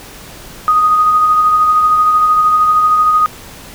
sine tone with tremolo, 1244.5 Hz, D#6, in tune, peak -6 dBFS, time 0.68-3.26 s, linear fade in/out 0 ms, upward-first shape sine, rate 13 Hz, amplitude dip 30%, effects pink hiss -34 dBFS RMS until 3.74 s

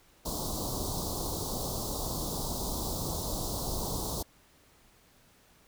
pink band-stop noise, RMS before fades -34 dBFS, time 0.25-4.23 s, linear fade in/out 10 ms, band 1100 to 3800 Hz, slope 48 dB/octave, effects pink hiss -62 dBFS RMS until 5.67 s

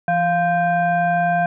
sine tone with frequency modulation, 698.5 Hz, F5, in tune, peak -15 dBFS, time 0.08-1.46 s, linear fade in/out 2 ms, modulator 868 Hz, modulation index 0.8, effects none

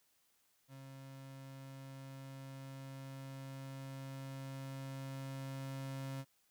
35% pulse tone with level ramp, 134.9 Hz, C#3, 47 cents flat, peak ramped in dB -49 to -39 dBFS, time 0.68-6.25 s, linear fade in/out 50 ms, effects white hiss -75 dBFS RMS until 6.5 s

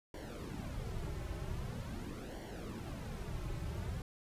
brown noise with flanger, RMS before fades -42 dBFS, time 0.14-4.02 s, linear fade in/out 2 ms, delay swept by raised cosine 0.78 to 4.28 ms, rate 0.44 Hz, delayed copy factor -0.7, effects resampled to 32000 Hz

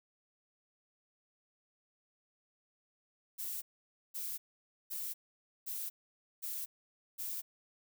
violet noise bursts, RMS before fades -40 dBFS, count 6, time 3.38-7.42 s, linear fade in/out 20 ms, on 240 ms, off 520 ms, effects none

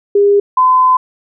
sine tone pair in turn, 404.8 / 1020 Hz, G#4 / C6, -44 / -44 cents, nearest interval octave + major third, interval 1600 cents, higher second, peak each -6 dBFS, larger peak neither, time 0.15-0.4 / 0.57-0.97 s, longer second, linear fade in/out 5 ms, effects none

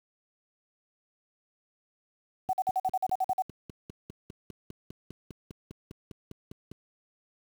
sine tone bursts, 752 Hz, F#5, 28 cents sharp, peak -24 dBFS, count 11, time 2.49-3.422 s, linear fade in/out 5 ms, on 42 ms, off 47 ms
click train, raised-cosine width 3 ms, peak -30 dBFS, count 22, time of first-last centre 2.49-6.715 s, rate 4.97 Hz
effects high-pass 60 Hz 12 dB/octave + 8-bit

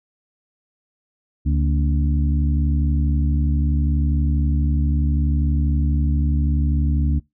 harmonic tone with a mistuned harmonic, 72.3 Hz, D2, 27 cents flat, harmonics 1 / 2 / 3 / 4, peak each -17 / -23 / -27 / -29 dBFS, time 1.45-7.2 s, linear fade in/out 20 ms, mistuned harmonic 3, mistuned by +90 cents, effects noise-tail reverb RT60 0.2 s tail -24 dB re dry

